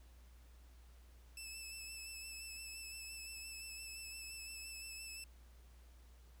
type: tone with vibrato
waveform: 15% pulse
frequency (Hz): 2630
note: E7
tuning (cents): -5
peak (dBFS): -40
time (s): 1.37-5.24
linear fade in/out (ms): 2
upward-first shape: sine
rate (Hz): 5.8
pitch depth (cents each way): 25
effects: added 60 Hz sine -58 dBFS peak until 6.4 s + pink hiss -70 dBFS RMS until 6.4 s